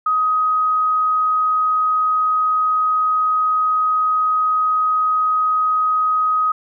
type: tone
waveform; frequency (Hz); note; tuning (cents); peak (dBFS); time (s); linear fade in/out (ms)
sine; 1258; D#6; +19; -14; 0.06-6.52; 5
effects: none